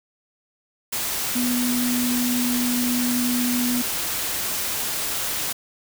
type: tone in noise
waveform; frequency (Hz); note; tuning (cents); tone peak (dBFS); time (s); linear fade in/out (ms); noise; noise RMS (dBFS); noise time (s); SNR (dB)
sine; 245.6; B3; -9; -21; 1.35-3.82; 10; white; -26; 0.92-5.53; +2
effects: none